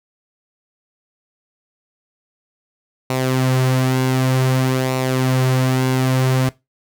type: tone with flanger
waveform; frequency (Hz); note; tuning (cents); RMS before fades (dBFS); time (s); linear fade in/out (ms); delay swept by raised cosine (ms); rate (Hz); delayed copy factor
sawtooth; 129.7; C3; -15; -17; 3.1-6.49; 2; 0.61 to 6.11; 0.54; -0.5
effects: noise-tail reverb RT60 0.2 s tail -19 dB re dry